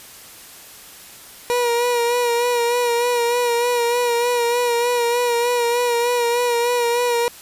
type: tone with vibrato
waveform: 30% pulse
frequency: 479.6 Hz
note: A#4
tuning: 49 cents sharp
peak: -14 dBFS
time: 1.5-7.28 s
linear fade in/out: 0 ms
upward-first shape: sine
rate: 3.3 Hz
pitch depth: 36 cents each way
effects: white hiss -41 dBFS RMS until 7.41 s + resampled to 32000 Hz